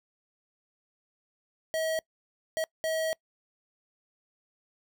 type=tone bursts at uneven times; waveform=square; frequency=640 Hz; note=D#5; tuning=49 cents sharp; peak=-28 dBFS; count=3; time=1.74-1.99 / 2.57-2.64 / 2.84-3.13 s; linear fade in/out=0 ms; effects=noise-tail reverb RT60 0.1 s tail -25 dB re dry